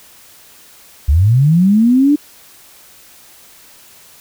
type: linear sweep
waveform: sine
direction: up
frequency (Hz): 64.3 to 300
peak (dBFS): -7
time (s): 1.08-2.16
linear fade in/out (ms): 10
effects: white hiss -43 dBFS RMS until 4.2 s